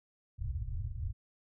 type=low-pass noise; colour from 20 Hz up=white; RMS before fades=-36 dBFS; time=0.38-1.13 s; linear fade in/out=50 ms; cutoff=120 Hz; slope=96 dB/octave; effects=none